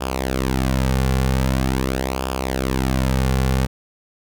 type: tone with flanger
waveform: sawtooth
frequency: 65.41 Hz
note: C2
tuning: in tune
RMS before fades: -20 dBFS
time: 0-3.67 s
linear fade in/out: 20 ms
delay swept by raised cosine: 0.49 to 3.19 ms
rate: 0.44 Hz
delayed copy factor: -0.7
effects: none